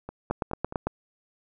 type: two click trains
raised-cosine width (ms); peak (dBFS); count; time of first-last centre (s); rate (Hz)
1; -22 / -12; 4 / 6; 0.09-0.724 / 0.31-0.87; 4.73 / 8.93
effects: none